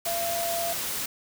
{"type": "tone in noise", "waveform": "sine", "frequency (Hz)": 681, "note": "F5", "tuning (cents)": -44, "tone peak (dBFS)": -28, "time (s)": [0.06, 0.73], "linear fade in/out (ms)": 5, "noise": "white", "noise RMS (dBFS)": -31, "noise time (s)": [0.05, 1.06], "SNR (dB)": 0, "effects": []}